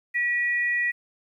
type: tone pair together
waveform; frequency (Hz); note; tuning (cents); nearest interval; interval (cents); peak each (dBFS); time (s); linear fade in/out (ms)
sine; 1929.1 / 2446; B6 / D#7; -41 / -30; major third; 411; -22 / -31; 0.14-0.92; 20
effects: 10-bit